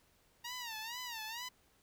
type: tone with vibrato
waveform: 10% pulse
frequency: 932 Hz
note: A#5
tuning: 1 cent flat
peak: -33 dBFS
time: 0.44-1.49 s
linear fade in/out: 10 ms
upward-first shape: sine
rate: 2.2 Hz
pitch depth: 130 cents each way
effects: pink hiss -70 dBFS RMS until 1.82 s

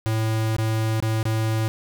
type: tone with dropouts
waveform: square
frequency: 110.7 Hz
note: A2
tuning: 11 cents sharp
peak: -21 dBFS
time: 0.06-1.68 s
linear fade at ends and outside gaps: 0 ms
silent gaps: 0.565-0.584 / 1.002-1.025 / 1.229-1.254 s
effects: none

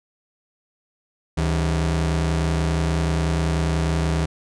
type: ring-modulated tone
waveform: 45% pulse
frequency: 116.54 Hz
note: A#2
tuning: in tune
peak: -16 dBFS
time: 1.37-4.26 s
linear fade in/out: 10 ms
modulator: 43.1 Hz
effects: resampled to 22050 Hz

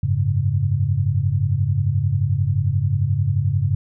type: chord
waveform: sine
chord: F# suspended second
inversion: none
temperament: equal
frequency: 92.5 / 103.83 / 138.59 Hz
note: F#2 / G#2 / C#3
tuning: 0 / 0 / 0 cents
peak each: -22 / -20 / -21 dBFS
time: 0.03-3.75 s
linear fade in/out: 5 ms
effects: none

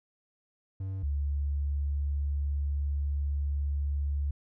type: tone pair in turn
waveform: triangle / sine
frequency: 95.7 / 71.36 Hz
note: G2 / D2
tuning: -41 / -49 cents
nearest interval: perfect fourth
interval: 508 cents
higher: first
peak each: -30 / -27 dBFS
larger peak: second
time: 0.8-1.03 / 1.03-4.31 s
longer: second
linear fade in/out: 5 ms
effects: none

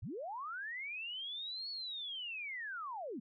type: linear two-way sweep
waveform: sine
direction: up then down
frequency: 66 to 4435 to 188.7 Hz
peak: -40 dBFS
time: 0.02-3.2 s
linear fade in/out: 10 ms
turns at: 1.7 s
effects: none

